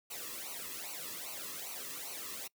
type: noise with flanger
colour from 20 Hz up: white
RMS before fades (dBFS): -43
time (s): 0.1-2.48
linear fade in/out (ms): 10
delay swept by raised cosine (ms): 0.57 to 1.36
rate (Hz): 2.5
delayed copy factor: -0.85
effects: noise-tail reverb RT60 0.1 s tail -24 dB re dry